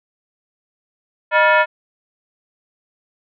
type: tone with frequency modulation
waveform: sine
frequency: 175.7 Hz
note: F3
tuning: 11 cents sharp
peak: -10 dBFS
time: 1.31-1.66 s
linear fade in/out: 50 ms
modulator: 791 Hz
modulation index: 2.4
effects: none